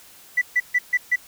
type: tone bursts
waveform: sine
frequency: 1975.5 Hz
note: B6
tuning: in tune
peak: -14 dBFS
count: 5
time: 0.37-1.16 s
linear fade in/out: 10 ms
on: 46 ms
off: 140 ms
effects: tanh soft clip ceiling -11 dBFS + white hiss -48 dBFS RMS until 1.27 s